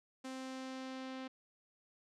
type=tone with low-pass filter sweep; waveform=sawtooth; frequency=261.6 Hz; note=C4; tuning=in tune; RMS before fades=-45 dBFS; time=0.24-1.28 s; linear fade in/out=10 ms; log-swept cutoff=8100 to 3800 Hz; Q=1.1; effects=none